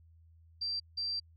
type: tone bursts at uneven times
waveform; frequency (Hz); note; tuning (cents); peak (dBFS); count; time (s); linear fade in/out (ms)
sine; 4703; D8; +2; -32; 2; 0.61-0.8 / 0.97-1.2; 10
effects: added 82 Hz sine -57 dBFS peak until 1.36 s + MP3 96 kbps